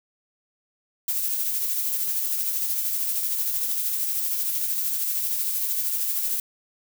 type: noise with tremolo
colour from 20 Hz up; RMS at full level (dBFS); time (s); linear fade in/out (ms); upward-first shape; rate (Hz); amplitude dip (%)
violet; -24; 1.08-6.4; 2; triangle; 13; 40
effects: none